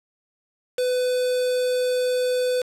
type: tone with quantisation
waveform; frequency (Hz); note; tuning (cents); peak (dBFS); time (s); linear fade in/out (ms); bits
triangle; 501; B4; +25; -18; 0.78-2.62; 5; 5
effects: low-pass 11000 Hz 12 dB/octave